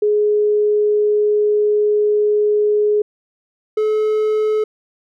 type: tone pair in turn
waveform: sine / triangle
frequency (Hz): 419.1 / 429.9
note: G#4 / A4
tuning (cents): +16 / -40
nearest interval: unison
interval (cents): 44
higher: second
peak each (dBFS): -12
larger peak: neither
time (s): 0.02-3.02 / 3.77-4.64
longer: first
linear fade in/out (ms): 5
effects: none